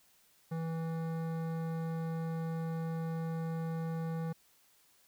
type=tone with hard clipping; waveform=sine; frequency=163.5 Hz; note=E3; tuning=14 cents flat; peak=-36 dBFS; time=0.51-4.33 s; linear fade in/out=10 ms; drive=15 dB; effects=white hiss -67 dBFS RMS until 5.07 s